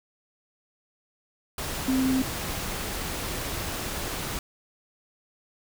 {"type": "tone in noise", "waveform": "sine", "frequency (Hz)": 261.6, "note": "C4", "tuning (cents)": 0, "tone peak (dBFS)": -21, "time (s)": [1.88, 2.22], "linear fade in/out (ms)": 2, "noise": "pink", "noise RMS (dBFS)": -32, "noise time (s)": [1.58, 4.39], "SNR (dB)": 8, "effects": []}